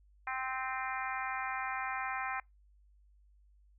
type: harmonic tone with a mistuned harmonic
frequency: 260.6 Hz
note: C4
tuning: 7 cents flat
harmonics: 3 / 4 / 5 / 6 / 7 / 8 / 9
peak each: -40 / -41 / -42 / -43 / -43 / -44 / -45 dBFS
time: 0.27-2.4 s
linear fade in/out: 2 ms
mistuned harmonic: 9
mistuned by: +42 cents
effects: noise-tail reverb RT60 0.2 s tail -26 dB re dry + added 50 Hz sine -61 dBFS peak until 3.78 s